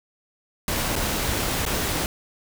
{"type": "noise with dropouts", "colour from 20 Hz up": "pink", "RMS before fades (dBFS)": -25, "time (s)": [0.68, 2.06], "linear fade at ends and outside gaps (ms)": 1, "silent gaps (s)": [[0.956, 0.962], [1.653, 1.663]], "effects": []}